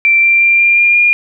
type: tone with pitch steps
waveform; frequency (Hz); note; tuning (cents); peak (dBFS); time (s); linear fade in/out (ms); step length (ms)
sine; 2349 / 2363 / 2376 / 2390 / 2404 / 2418; D7 / D7 / D7 / D7 / D7 / D7; 0 / +10 / +20 / +30 / +40 / +50; -6; 0.05-1.13; 0; 180
effects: none